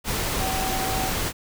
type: tone in noise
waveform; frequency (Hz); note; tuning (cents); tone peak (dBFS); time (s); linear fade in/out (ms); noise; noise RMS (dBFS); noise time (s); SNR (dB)
sine; 761; F#5; +48; -28; 0.38-1.13; 50; pink; -26; 0.04-1.33; -5
effects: none